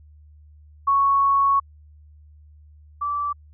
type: tone pair in turn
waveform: sine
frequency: 1108.7 / 1161 Hz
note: C#6 / D6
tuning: 0 / -20 cents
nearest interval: minor second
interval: 80 cents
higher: second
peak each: -15 / -22 dBFS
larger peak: first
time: 0.87-1.6 / 3.01-3.33 s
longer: first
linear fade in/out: 10 ms
effects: added 75 Hz sine -46 dBFS peak until 3.53 s